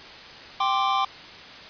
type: chord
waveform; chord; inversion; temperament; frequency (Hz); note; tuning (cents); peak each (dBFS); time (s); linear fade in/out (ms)
square; G suspended fourth; none; equal; 784 / 1046.5 / 1174.7; G5 / C6 / D6; 0 / 0 / 0; -26; 0.6-1.05; 5
effects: white hiss -42 dBFS RMS until 1.69 s + resampled to 11025 Hz